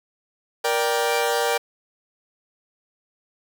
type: chord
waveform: sawtooth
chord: G minor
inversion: first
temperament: equal with one note detuned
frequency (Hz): 470.8 / 587.3 / 784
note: Bb4 / D5 / G5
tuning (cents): +17 / 0 / 0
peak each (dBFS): -19 / -22 / -21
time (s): 0.64-1.58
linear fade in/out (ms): 10
effects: 9-bit